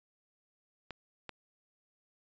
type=clicks; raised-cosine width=0.3 ms; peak=-25 dBFS; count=2; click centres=0.907 / 1.293 s; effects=resampled to 16000 Hz

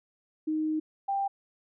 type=tone pair in turn; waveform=sine; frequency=311.1 / 790.1 Hz; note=D#4 / G5; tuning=0 / +13 cents; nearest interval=octave + major third; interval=1613 cents; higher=second; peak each=-26 dBFS; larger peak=neither; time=0.47-0.8 / 1.08-1.28 s; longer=first; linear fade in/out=10 ms; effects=none

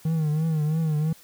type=tone with vibrato; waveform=triangle; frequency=156.3 Hz; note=D#3; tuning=8 cents sharp; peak=-19 dBFS; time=0.05-1.13 s; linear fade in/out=5 ms; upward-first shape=triangle; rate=3 Hz; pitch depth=90 cents each way; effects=white hiss -52 dBFS RMS until 1.23 s

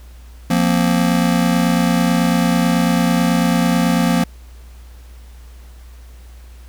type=chord; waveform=square; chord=F suspended fourth; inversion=none; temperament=just; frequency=174.61 / 232.8 / 261.9 Hz; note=F3 / Bb3 / C4; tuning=0 / -2 / +2 cents; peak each=-17 / -18 / -21 dBFS; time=0.5-4.24 s; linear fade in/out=5 ms; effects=added 60 Hz sine -36 dBFS peak until 6.68 s + pink hiss -50 dBFS RMS until 6.68 s

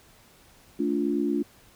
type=chord; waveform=sine; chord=D minor; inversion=second; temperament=equal with one note detuned; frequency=220 / 288.3 / 349.2 Hz; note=A3 / D4 / F4; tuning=0 / -32 / 0 cents; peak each=-29 / -26 / -28 dBFS; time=0.79-1.43 s; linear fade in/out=10 ms; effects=pink hiss -56 dBFS RMS until 1.75 s

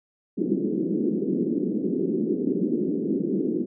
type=band-pass noise; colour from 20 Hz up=white; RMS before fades=-25 dBFS; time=0.37-3.66 s; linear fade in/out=20 ms; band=180 to 390 Hz; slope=48 dB/octave; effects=none

